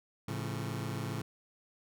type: chord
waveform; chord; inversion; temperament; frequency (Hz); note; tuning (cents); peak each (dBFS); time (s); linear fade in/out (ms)
sawtooth; A augmented; none; just; 110 / 137.5 / 171.88; A2 / C#3 / E#3; 0 / -14 / -27; -34 / -35 / -38; 0.28-1.22; 5
effects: none